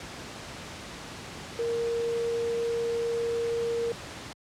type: tone in noise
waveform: sine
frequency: 466.2 Hz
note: A#4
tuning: in tune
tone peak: -26 dBFS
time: 1.59-3.92 s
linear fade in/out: 2 ms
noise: pink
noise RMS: -40 dBFS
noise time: 0-4.33 s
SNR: +11 dB
effects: high-pass 80 Hz 12 dB/octave + low-pass 7000 Hz 12 dB/octave